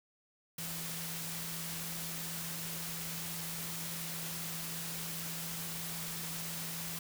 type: tone in noise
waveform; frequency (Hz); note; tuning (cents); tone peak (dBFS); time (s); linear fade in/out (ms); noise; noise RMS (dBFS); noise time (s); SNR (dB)
sine; 165.6; E3; +8; -45; 0.58-6.99; 5; white; -41; 0.58-6.99; -7
effects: none